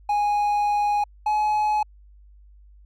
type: tone pair in turn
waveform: triangle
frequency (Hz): 827 / 847.3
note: G#5 / G#5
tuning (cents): -8 / +34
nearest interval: unison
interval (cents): 42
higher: second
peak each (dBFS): -17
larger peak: neither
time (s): 0.09-1.04 / 1.26-1.83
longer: first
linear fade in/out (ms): 5
effects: added 50 Hz sine -47 dBFS peak until 2.85 s